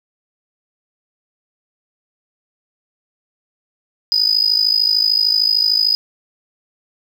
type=tone with amplitude modulation; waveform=sine; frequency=4978 Hz; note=D#8; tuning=in tune; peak=-7 dBFS; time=4.12-5.95 s; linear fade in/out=0 ms; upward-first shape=sine; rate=53.3 Hz; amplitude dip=90%; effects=tanh soft clip ceiling -7 dBFS + 7-bit